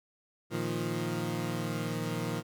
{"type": "chord", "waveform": "20% pulse", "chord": "Bb suspended fourth", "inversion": "none", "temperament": "equal", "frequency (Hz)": [116.54, 155.56, 174.61], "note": ["Bb2", "Eb3", "F3"], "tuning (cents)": [0, 0, 0], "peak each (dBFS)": -31, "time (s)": [0.5, 2.43], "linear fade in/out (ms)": 50, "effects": []}